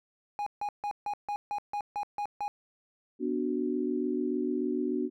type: tone bursts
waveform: triangle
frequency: 824 Hz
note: G#5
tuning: 14 cents flat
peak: -28 dBFS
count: 10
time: 0.39-2.48 s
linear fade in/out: 0 ms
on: 74 ms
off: 150 ms
type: chord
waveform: sine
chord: B minor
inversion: none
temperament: equal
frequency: 246.9 / 293.7 / 370 Hz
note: B3 / D4 / F#4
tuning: 0 / 0 / 0 cents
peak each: -32 dBFS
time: 3.19-5.1 s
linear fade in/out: 50 ms
effects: none